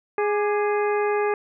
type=harmonic tone with a mistuned harmonic; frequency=415.3 Hz; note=G#4; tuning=in tune; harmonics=1 / 2 / 3 / 4 / 5 / 6; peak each=-21 / -27 / -31 / -33 / -35 / -37 dBFS; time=0.18-1.34 s; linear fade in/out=2 ms; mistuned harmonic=3; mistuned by=-75 cents; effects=none